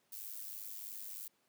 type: noise with amplitude modulation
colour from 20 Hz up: violet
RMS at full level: -43 dBFS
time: 0.12-1.28 s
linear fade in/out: 5 ms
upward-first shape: sine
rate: 103 Hz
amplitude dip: 70%
effects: pink hiss -75 dBFS RMS until 1.48 s + high-pass 200 Hz 12 dB/octave